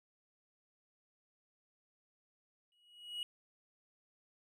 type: tone with exponential growth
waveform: triangle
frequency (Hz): 2907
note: F#7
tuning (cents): -31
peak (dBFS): -34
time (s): 2.72-3.23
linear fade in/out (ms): 1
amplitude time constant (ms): 110
effects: none